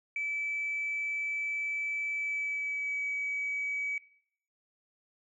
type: tone with pitch glide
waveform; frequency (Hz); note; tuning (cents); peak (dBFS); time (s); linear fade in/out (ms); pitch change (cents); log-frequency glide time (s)
sine; 2309 to 2277; D7 to C#7; -30 to +46; -30; 0.16-3.98; 2; -24; 2.13-3.06
effects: noise-tail reverb RT60 0.6 s tail -18 dB re dry + tanh soft clip ceiling -26 dBFS